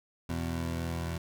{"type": "tone pair together", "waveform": "20% pulse", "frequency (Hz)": [83.42, 124.8], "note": ["E2", "B2"], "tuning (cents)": [21, 19], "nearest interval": "perfect fifth", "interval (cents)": 698, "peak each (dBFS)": [-28, -34], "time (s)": [0.29, 1.18], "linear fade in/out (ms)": 5, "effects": []}